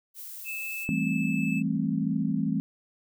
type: noise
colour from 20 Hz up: violet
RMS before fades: -41 dBFS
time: 0.14-0.88 s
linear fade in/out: 50 ms
type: tone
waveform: triangle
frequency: 2620 Hz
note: E7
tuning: 11 cents flat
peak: -31 dBFS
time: 0.44-1.63 s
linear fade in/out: 50 ms
type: chord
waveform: sine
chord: A minor seventh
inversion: second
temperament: just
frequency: 165 / 198 / 220 / 264 Hz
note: E3 / G3 / A3 / C4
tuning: +2 / +18 / 0 / +16 cents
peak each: -30 dBFS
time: 0.89-2.6 s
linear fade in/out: 0 ms
effects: none